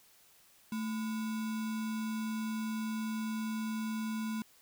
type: tone with sample-and-hold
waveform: sine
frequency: 220 Hz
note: A3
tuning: in tune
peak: -33 dBFS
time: 0.72-4.42 s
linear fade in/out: 2 ms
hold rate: 1225 Hz
effects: white hiss -63 dBFS RMS until 4.61 s